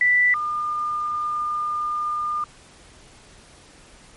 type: tone pair in turn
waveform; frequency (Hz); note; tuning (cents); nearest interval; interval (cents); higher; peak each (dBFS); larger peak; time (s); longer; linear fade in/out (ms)
sine; 1975.5 / 1207.7; B6 / D6; 0 / +48; major sixth; 852; first; -14 / -22; first; 0.01-0.34 / 0.34-2.44; second; 2
effects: pink hiss -49 dBFS RMS until 4.16 s + MP3 48 kbps